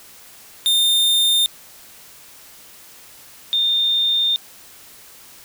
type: tone pair in turn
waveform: 45% pulse / sine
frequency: 3628 / 3628 Hz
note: A#7 / A#7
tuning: -48 / -48 cents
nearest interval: unison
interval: 0 cents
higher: neither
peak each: -14 / -15 dBFS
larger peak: first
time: 0.66-1.46 / 3.53-4.36 s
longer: second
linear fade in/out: 0 ms
effects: white hiss -44 dBFS RMS until 5.44 s